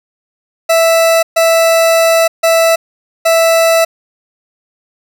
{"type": "tone bursts at uneven times", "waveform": "40% pulse", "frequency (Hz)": 659.3, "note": "E5", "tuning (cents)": 0, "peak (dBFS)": -6, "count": 4, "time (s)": [[0.69, 1.23], [1.36, 2.28], [2.43, 2.76], [3.25, 3.85]], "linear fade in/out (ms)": 10, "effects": []}